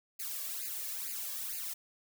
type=noise with flanger; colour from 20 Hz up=blue; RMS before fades=-39 dBFS; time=0.19-1.74 s; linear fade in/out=10 ms; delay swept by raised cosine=0.43 to 1.83 ms; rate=2.2 Hz; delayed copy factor=+0.9; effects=none